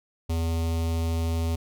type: tone with notch filter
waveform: square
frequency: 82.41 Hz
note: E2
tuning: in tune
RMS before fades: -26 dBFS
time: 0.29-1.56 s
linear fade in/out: 10 ms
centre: 1600 Hz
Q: 1.2
effects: none